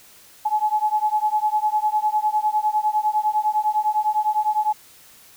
sine beating tone pair, 847 / 856.9 Hz, G#5 / A5, +34 / -46 cents, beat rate 9.9 Hz, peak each -21 dBFS, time 0.45-4.73 s, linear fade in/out 10 ms, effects white hiss -49 dBFS RMS until 5.36 s

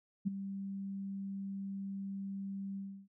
sine tone with ADSR envelope, 196 Hz, G3, in tune, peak -27 dBFS, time 0.25-3.08 s, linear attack 24 ms, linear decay 13 ms, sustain -11 dB, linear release 310 ms, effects none

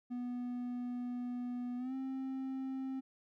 triangle tone with pitch glide, 245.5 to 264.6 Hz, B3 to C4, -10 to +20 cents, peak -35 dBFS, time 0.1-3.01 s, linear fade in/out 20 ms, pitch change +130 cents, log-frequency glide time 1.77-1.94 s, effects none

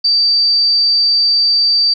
sine tone, 4644 Hz, D8, 20 cents flat, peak -9 dBFS, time 0.04-1.94 s, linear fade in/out 10 ms, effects none

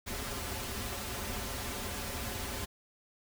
pink noise with comb filter, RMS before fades -38 dBFS, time 0.06-2.66 s, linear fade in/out 20 ms, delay 6.3 ms, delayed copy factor -0.95, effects none

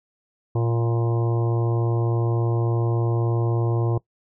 harmonic tone with a mistuned harmonic, 116.54 Hz, A#2, in tune, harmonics 1 / 3 / 4 / 5 / 6 / 7 / 8 / 9, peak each -20 / -27 / -32 / -37 / -37 / -39 / -39 / -40 dBFS, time 0.55-3.98 s, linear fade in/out 5 ms, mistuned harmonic 8, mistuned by +27 cents, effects noise-tail reverb RT60 0.1 s tail -21 dB re dry

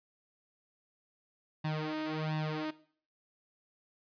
sawtooth tone with flanger, 155.2 Hz, D#3, 4 cents flat, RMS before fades -35 dBFS, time 1.64-2.71 s, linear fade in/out 10 ms, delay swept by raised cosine 1.1 to 3.3 ms, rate 1.4 Hz, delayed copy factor +0.95, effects noise-tail reverb RT60 0.5 s tail -18 dB re dry + resampled to 11025 Hz

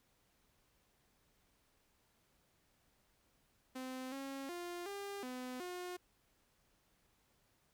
sawtooth tone with pitch steps, 258.2 / 272.6 / 350.1 / 400.6 / 252.6 / 358.8 Hz, C4 / C#4 / F4 / G4 / B3 / F4, -23 / -29 / +4 / +38 / +39 / +47 cents, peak -39 dBFS, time 3.75-5.97 s, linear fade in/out 10 ms, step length 370 ms, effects pink hiss -75 dBFS RMS until 7.73 s

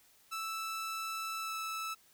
sawtooth tone with pitch glide, 1318.5 to 1310.9 Hz, E6 to E6, 0 to -10 cents, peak -33 dBFS, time 0.31-1.95 s, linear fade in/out 20 ms, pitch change -10 cents, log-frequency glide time 1.4-1.55 s, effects white hiss -65 dBFS RMS until 2.13 s

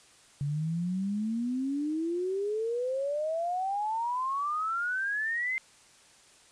sine exponential sweep, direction up, 140 to 2102 Hz, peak -28 dBFS, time 0.41-5.58 s, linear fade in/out 0 ms, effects white hiss -58 dBFS RMS until 6.51 s + resampled to 22050 Hz

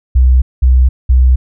sine tone bursts, 63.5 Hz, B1, 49 cents sharp, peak -4 dBFS, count 3, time 0.15-1.36 s, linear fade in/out 10 ms, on 270 ms, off 200 ms, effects none

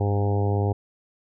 harmonic tone with a mistuned harmonic, 101.6 Hz, G#2, 38 cents flat, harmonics 1 / 2 / 3 / 4 / 5 / 6 / 7 / 8 / 9, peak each -21 / -33 / -33 / -29 / -33 / -40 / -35 / -34 / -42 dBFS, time 0-0.73 s, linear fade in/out 10 ms, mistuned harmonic 1, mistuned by -26 cents, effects none

